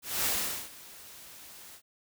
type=noise with ADSR envelope; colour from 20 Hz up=white; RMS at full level=-28 dBFS; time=0.02-1.82 s; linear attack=230 ms; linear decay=440 ms; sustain=-21 dB; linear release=73 ms; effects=none